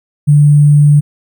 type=tone with sample-and-hold; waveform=sine; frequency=146.83 Hz; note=D3; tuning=in tune; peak=-3 dBFS; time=0.27-1.01 s; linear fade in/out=20 ms; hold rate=8820 Hz; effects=none